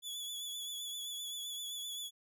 sawtooth tone with vibrato, 3422 Hz, A7, 49 cents flat, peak -37 dBFS, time 0.02-2.11 s, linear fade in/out 50 ms, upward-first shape sine, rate 7.7 Hz, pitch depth 35 cents each way, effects none

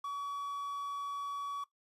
triangle tone with quantisation, 1133 Hz, C#6, 37 cents sharp, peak -34 dBFS, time 0.04-1.64 s, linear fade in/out 5 ms, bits 10, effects noise-tail reverb RT60 0.1 s tail -17 dB re dry + resampled to 32000 Hz

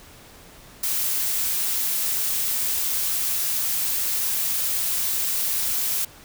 blue noise, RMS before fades -24 dBFS, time 0.83-6.05 s, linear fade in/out 5 ms, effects pink hiss -47 dBFS RMS until 6.24 s

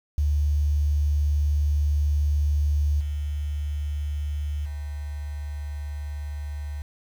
sine tone with level steps, 73.42 Hz, D2, in tune, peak -19 / -25 / -29 dBFS, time 0.18-6.82 s, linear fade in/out 0 ms, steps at 3 / 4.65 s, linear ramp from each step 10 ms, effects 8-bit

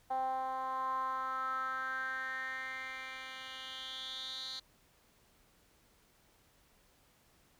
10% pulse tone with band-pass filter sweep, 261.6 Hz, C4, in tune, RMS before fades -39 dBFS, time 0.1-4.6 s, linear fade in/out 10 ms, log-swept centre 760 to 4200 Hz, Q 6, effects pink hiss -68 dBFS RMS until 7.59 s

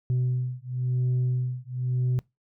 sine beating tone pair, 125.4 / 126.37 Hz, B2 / B2, +27 / +40 cents, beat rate 0.97 Hz, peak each -25 dBFS, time 0.1-2.19 s, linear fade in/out 0 ms, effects noise-tail reverb RT60 0.2 s tail -24 dB re dry + tanh soft clip ceiling -20 dBFS

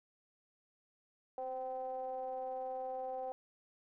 triangle ring-modulated tone, 127.1 Hz, C3, 50 cents flat, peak -33 dBFS, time 1.38-3.32 s, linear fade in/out 0 ms, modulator 646 Hz, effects none

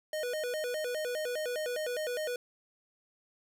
square tone with vibrato, 550 Hz, C#5, 14 cents flat, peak -33 dBFS, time 0.13-2.36 s, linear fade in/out 2 ms, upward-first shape square, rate 4.9 Hz, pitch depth 200 cents each way, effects none

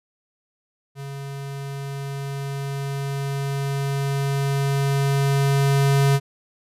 square tone with level ramp, 138.8 Hz, C#3, 3 cents sharp, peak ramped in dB -32 to -15 dBFS, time 0.95-6.2 s, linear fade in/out 50 ms, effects resampled to 32000 Hz

